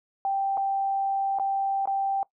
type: tone with dropouts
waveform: sine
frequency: 784 Hz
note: G5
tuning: in tune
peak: -23 dBFS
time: 0.25-2.23 s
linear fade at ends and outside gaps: 1 ms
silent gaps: 0.572-0.576 / 1.387-1.397 / 1.856-1.874 s
effects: noise-tail reverb RT60 0.1 s tail -20 dB re dry